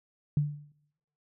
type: tone with exponential decay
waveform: sine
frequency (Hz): 146.8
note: D3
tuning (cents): 0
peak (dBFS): -20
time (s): 0.37-0.72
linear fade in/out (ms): 2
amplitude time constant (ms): 76
effects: noise-tail reverb RT60 0.9 s tail -24 dB re dry